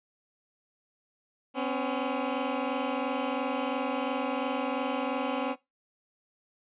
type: tone pair together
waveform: 15% pulse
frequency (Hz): 254.3 / 277.2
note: C4 / C#4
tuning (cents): -49 / 0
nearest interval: minor second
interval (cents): 149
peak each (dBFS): -25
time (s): 1.54-5.56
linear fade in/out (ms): 50
effects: noise-tail reverb RT60 0.2 s tail -19 dB re dry + resampled to 8000 Hz